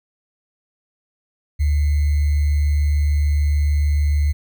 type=tone with sample-and-hold; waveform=sine; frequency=73.42 Hz; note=D2; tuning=in tune; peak=-14 dBFS; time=1.59-4.33 s; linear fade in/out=20 ms; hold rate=2100 Hz; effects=none